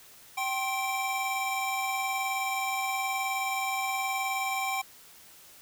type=tone cluster; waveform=square; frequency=773 / 1065 / 2338 Hz; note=G5 / C6 / D7; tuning=-24 / +30 / -8 cents; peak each=-32 / -36 / -34 dBFS; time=0.37-4.82 s; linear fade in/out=10 ms; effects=white hiss -53 dBFS RMS until 5.61 s